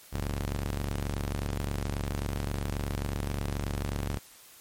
sawtooth ring-modulated tone, 71.2 Hz, C#2, 47 cents sharp, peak -23 dBFS, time 0.12-4.19 s, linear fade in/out 20 ms, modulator 21.8 Hz, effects white hiss -53 dBFS RMS until 4.6 s + MP3 64 kbps

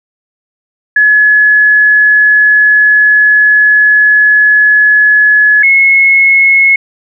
sine tone pair in turn, 1700 / 2177 Hz, G#6 / C#7, +40 / -32 cents, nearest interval major third, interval 428 cents, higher second, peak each -3 dBFS, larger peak neither, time 0.96-5.63 / 5.63-6.76 s, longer first, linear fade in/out 5 ms, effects none

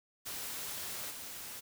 white noise with level steps, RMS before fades -41 / -45 dBFS, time 0.25-1.61 s, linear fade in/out 20 ms, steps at 1.1 s, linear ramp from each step 10 ms, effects none

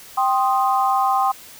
sine chord, C minor, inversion second, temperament equal with one note detuned, 784 / 1049.5 / 1244.5 Hz, G5 / C6 / Eb6, 0 / +5 / 0 cents, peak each -18 / -20 / -23 dBFS, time 0.17-1.32 s, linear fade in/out 10 ms, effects white hiss -42 dBFS RMS until 1.59 s

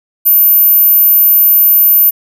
sine tone, 13540 Hz, G#9, 32 cents sharp, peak -4 dBFS, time 0.25-2.11 s, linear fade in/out 20 ms, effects none

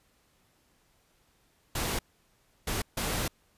pink noise bursts at uneven times, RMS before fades -31 dBFS, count 3, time 1.75-1.99 / 2.67-2.82 / 2.97-3.28 s, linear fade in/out 5 ms, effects pink hiss -68 dBFS RMS until 3.57 s + resampled to 32000 Hz

